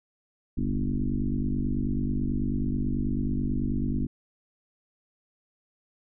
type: tone with frequency modulation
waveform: sine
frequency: 130.81 Hz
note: C3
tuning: in tune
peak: -24 dBFS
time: 0.57-4.07 s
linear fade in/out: 10 ms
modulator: 49.2 Hz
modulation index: 3.3
effects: none